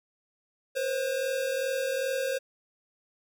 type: tone pair together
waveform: square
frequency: 491.7 / 534.2 Hz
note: B4 / C5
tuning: -8 / +36 cents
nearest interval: minor second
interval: 144 cents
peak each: -35 / -29 dBFS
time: 0.75-2.39 s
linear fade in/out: 20 ms
effects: none